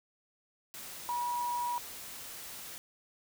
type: tone in noise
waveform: sine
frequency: 966 Hz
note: B5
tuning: 39 cents flat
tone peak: -31 dBFS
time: 1.09-1.78 s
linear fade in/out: 0 ms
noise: white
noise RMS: -45 dBFS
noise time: 0.74-2.78 s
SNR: +11 dB
effects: none